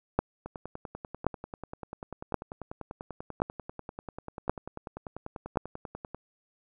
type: two click trains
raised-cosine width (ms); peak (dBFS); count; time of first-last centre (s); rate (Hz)
1; -9 / -24; 6 / 59; 0.19-5.572 / 0.46-6.146; 0.929 / 10.2
effects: none